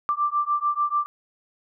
sine beating tone pair, 1174.7 / 1181.5 Hz, D6 / D6, 0 / +10 cents, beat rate 6.8 Hz, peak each -24 dBFS, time 0.09-1.06 s, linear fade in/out 0 ms, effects none

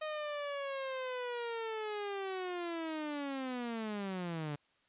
sawtooth linear sweep, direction down, 622.3 to 143 Hz, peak -33 dBFS, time 0.01-4.56 s, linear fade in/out 10 ms, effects white hiss -72 dBFS RMS until 4.88 s + resampled to 8000 Hz

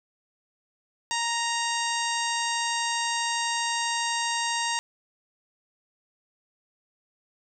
harmonic tone with a mistuned harmonic, 932.3 Hz, A#5, in tune, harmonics 1 / 2 / 3 / 4 / 5 / 6 / 7 / 8 / 9, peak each -29 / -32 / -34 / -35 / -36 / -37 / -37 / -38 / -39 dBFS, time 1.11-4.79 s, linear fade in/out 0 ms, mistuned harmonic 6, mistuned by +15 cents, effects none

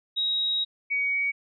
sine tone pair in turn, 3805 / 2251 Hz, A#7 / C#7, +35 / +26 cents, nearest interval major sixth, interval 909 cents, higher first, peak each -23 dBFS, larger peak neither, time 0.16-0.65 / 0.9-1.32 s, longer first, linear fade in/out 20 ms, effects none

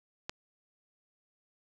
click, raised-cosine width 0.2 ms, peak -18 dBFS, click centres 0.295 s, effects none

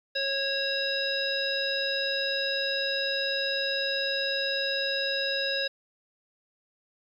harmonic tone with a mistuned harmonic, 548 Hz, C#5, 20 cents flat, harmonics 1 / 3 / 5 / 7 / 9, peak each -32 / -32 / -36 / -31 / -34 dBFS, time 0.15-5.68 s, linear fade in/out 10 ms, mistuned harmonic 9, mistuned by +32 cents, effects 10-bit

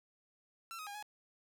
sawtooth tone with pitch steps, 1348 / 1259 / 812 / 839 Hz, E6 / D#6 / G#5 / G#5, +38 / +20 / -39 / +17 cents, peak -40 dBFS, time 0.71-1.026 s, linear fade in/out 0 ms, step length 79 ms, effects none

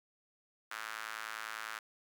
sawtooth tone with high-pass filter, 110 Hz, A2, in tune, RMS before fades -43 dBFS, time 0.71-1.79 s, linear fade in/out 5 ms, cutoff 1400 Hz, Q 2.6, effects none

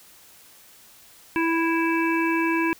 harmonic tone, 329.6 Hz, E4, in tune, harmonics 1 / 3 / 5 / 7 / 8, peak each -22 / -27 / -29 / -30 / -31 dBFS, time 1.36-2.73 s, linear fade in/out 0 ms, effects white hiss -51 dBFS RMS until 2.79 s

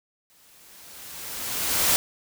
white noise with exponential growth, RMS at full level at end -19 dBFS, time 0.3-1.96 s, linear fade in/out 0 ms, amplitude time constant 360 ms, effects none

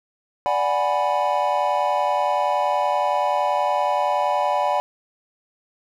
triangle chord, G# half-diminished seventh, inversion second, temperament equal, 587.3 / 740 / 830.6 / 987.8 Hz, D5 / F#5 / G#5 / B5, 0 / 0 / 0 / 0 cents, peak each -22 dBFS, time 0.46-4.8 s, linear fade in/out 0 ms, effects none

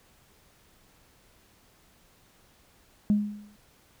sine tone with exponential decay, 207.7 Hz, G#3, in tune, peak -16 dBFS, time 3.1-3.56 s, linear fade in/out 0 ms, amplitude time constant 99 ms, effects tanh soft clip ceiling -14 dBFS + pink hiss -61 dBFS RMS until 4 s

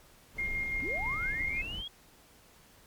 brown noise, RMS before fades -41 dBFS, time 0.33-1.84 s, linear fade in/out 50 ms
sine tone with tremolo, 2126 Hz, C7, 27 cents sharp, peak -30 dBFS, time 0.38-1.62 s, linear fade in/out 10 ms, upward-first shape square, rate 5.9 Hz, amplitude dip 25%
sine linear sweep, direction up, 227.6 to 3344 Hz, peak -37 dBFS, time 0.82-1.88 s, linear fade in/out 5 ms
effects pink hiss -59 dBFS RMS until 2.86 s + MP3 96 kbps

